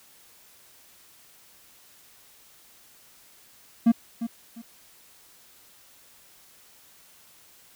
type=tone with echo; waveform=triangle; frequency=230.9 Hz; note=A#3; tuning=16 cents flat; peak=-12 dBFS; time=3.86-3.92 s; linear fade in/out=10 ms; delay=350 ms; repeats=2; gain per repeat=-12 dB; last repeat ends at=4.62 s; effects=white hiss -55 dBFS RMS until 7.75 s